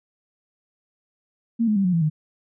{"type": "tone with pitch steps", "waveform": "sine", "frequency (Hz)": [230.5, 212.6, 196.08, 180.85, 166.8, 153.84], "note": ["A#3", "G#3", "G3", "F#3", "E3", "D#3"], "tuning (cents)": [-19, 41, 1, -39, 21, -19], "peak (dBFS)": -17, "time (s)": [1.59, 2.1], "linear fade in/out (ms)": 20, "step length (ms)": 85, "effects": []}